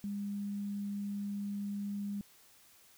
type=tone; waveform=sine; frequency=202.3 Hz; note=G#3; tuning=45 cents flat; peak=-35 dBFS; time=0.04-2.21 s; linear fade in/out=0 ms; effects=white hiss -62 dBFS RMS until 2.97 s